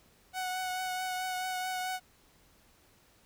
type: tone with vibrato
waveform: sawtooth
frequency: 740 Hz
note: F#5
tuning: in tune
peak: -29 dBFS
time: 0.33-2 s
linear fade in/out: 50 ms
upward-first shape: triangle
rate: 4.6 Hz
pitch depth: 19 cents each way
effects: pink hiss -64 dBFS RMS until 3.25 s